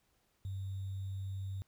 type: tone with sample-and-hold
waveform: sine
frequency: 96.5 Hz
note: G2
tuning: 27 cents flat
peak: -37 dBFS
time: 0.45-1.62 s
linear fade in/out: 0 ms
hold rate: 3675 Hz
effects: pink hiss -75 dBFS RMS until 1.67 s